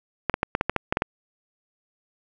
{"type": "clicks", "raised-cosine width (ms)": 0.5, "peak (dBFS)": -6, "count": 10, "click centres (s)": [0.297, 0.341, 0.431, 0.551, 0.611, 0.696, 0.763, 0.925, 0.971, 1.021], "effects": []}